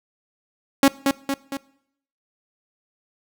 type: tone with echo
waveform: sawtooth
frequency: 275.2 Hz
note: C#4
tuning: 12 cents flat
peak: -7 dBFS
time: 0.83-0.88 s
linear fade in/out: 2 ms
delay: 230 ms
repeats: 3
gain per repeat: -5 dB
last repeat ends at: 1.57 s
effects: noise-tail reverb RT60 0.7 s tail -21 dB re dry